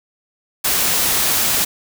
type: noise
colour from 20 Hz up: white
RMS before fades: -17 dBFS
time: 0.64-1.65 s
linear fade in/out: 10 ms
effects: none